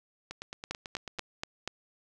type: two click trains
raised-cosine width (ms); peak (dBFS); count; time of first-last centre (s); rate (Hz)
0.2; -22 / -16; 9 / 5; 0.31-1.187 / 0.71-1.676; 9.12 / 4.14
effects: none